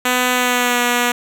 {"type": "tone with pitch glide", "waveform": "5% pulse", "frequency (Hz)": [250, 242.9], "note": ["B3", "B3"], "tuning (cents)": [21, -29], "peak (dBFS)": -3, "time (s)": [0.05, 1.12], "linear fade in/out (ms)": 5, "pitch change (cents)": -50, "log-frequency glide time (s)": [0.33, 0.82], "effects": []}